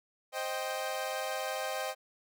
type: chord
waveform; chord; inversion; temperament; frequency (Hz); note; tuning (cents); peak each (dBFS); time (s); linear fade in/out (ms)
sawtooth; C minor; none; equal with one note detuned; 524.8 / 622.3 / 784; C5 / Eb5 / G5; +5 / 0 / 0; -34 / -34 / -34; 0.32-1.95; 50
effects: none